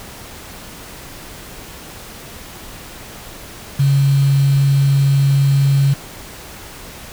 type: tone with quantisation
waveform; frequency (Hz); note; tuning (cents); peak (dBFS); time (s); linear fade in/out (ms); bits
sine; 138.59; C#3; 0; -10; 3.79-5.94; 10; 5
effects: pink hiss -35 dBFS RMS until 7.12 s